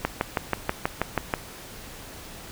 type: click train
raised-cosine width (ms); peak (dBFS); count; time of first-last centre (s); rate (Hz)
0.5; -7; 9; 0.05-1.338; 6.21
effects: pink hiss -42 dBFS RMS until 2.51 s